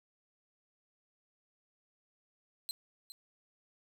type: tone with echo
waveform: sawtooth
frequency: 4100 Hz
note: C8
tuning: 36 cents flat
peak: -33 dBFS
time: 2.69-2.71 s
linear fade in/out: 0 ms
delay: 410 ms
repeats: 1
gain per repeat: -11 dB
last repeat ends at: 3.12 s
effects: none